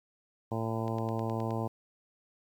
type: harmonic tone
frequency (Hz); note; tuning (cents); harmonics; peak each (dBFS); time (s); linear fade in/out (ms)
112.7; A2; +42; 1 / 2 / 3 / 4 / 5 / 6 / 7 / 8 / 9; -34 / -37 / -39 / -40 / -41 / -42 / -42 / -43 / -44; 0.51-1.68; 10
type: click train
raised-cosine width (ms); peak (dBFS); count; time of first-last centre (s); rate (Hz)
0.2; -31; 7; 0.88-1.507; 9.57
effects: 10-bit